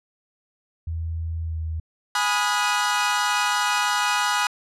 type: tone with pitch glide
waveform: sine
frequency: 82 to 80.22 Hz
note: E2 to E2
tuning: -9 to -47 cents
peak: -25 dBFS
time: 0.87-1.8 s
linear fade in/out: 5 ms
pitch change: -38 cents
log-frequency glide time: 1.43-1.58 s
type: chord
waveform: sawtooth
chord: G# minor seventh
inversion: none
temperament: equal with one note detuned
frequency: 830.6 / 987.8 / 1244.5 / 1448.7 Hz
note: G#5 / B5 / D#6 / F#6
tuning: 0 / 0 / 0 / -37 cents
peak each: -22 dBFS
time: 2.15-4.47 s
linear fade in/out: 2 ms
effects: low-pass 9000 Hz 12 dB/octave